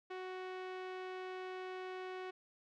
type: tone with low-pass filter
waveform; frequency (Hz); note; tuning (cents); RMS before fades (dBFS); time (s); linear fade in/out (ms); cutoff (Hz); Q
sawtooth; 371; F#4; +5; -45; 0.1-2.31; 10; 2700; 1
effects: none